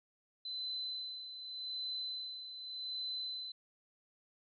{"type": "tone with tremolo", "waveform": "sine", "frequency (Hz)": 4034, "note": "B7", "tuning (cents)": 36, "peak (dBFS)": -37, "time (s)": [0.45, 3.52], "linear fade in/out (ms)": 5, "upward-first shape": "sine", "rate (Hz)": 0.85, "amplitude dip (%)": 60, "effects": []}